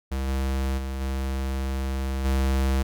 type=tone with level steps; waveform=square; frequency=66.6 Hz; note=C2; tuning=31 cents sharp; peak=-26 / -24 / -29 / -26 / -21 dBFS; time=0.11-2.83 s; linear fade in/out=10 ms; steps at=0.27 / 0.77 / 1 / 2.24 s; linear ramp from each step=20 ms; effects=none